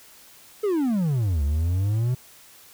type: exponential two-way sweep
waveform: triangle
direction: down then up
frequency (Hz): 440 to 69.3 to 129.3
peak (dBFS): -18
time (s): 0.63-2.15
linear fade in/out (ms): 10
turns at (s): 1.43
effects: white hiss -50 dBFS RMS until 2.73 s